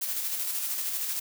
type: noise with tremolo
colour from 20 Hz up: blue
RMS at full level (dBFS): -30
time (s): 0.01-1.2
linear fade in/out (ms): 10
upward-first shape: square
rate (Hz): 13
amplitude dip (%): 30
effects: none